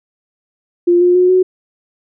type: tone with pitch steps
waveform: sine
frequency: 349.2 / 355.9 / 362.8 / 369.8 Hz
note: F4 / F4 / F#4 / F#4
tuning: 0 / +33 / -34 / -1 cents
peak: -7 dBFS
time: 0.87-1.43 s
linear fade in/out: 10 ms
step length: 140 ms
effects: none